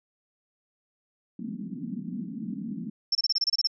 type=band-pass noise; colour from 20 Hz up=pink; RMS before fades=-35 dBFS; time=1.39-2.9 s; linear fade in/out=5 ms; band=180 to 260 Hz; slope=48 dB/octave
type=tone bursts; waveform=sine; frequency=5380 Hz; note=E8; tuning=34 cents sharp; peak=-21 dBFS; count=10; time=3.12-3.673 s; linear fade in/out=5 ms; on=31 ms; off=27 ms
effects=none